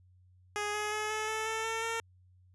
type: tone with pitch steps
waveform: 10% pulse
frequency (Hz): 415.3 / 420.9 / 426.5 / 432.2 / 438 / 443.8 / 449.8 / 455.8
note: G#4 / G#4 / G#4 / A4 / A4 / A4 / A4 / A#4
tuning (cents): 0 / +23 / +46 / -31 / -8 / +15 / +38 / -39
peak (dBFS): -24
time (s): 0.56-2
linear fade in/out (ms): 0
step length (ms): 180
effects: added 91 Hz sine -59 dBFS peak until 2.54 s + resampled to 24000 Hz